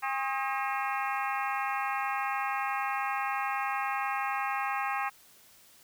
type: harmonic tone with a mistuned harmonic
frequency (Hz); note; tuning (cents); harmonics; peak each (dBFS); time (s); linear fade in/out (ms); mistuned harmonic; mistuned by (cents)
269.4; C#4; -49; 3 / 4 / 5 / 6 / 7 / 8 / 9 / 10; -33 / -35 / -37 / -39 / -40 / -41 / -42 / -43; 0.02-5.1; 20; 5; -110
effects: white hiss -58 dBFS RMS until 5.83 s